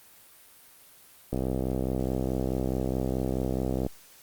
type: click train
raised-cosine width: 2 ms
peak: -15 dBFS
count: 165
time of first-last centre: 1.33-3.865 s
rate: 64.7 Hz
effects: white hiss -54 dBFS RMS until 4.22 s + Opus 32 kbps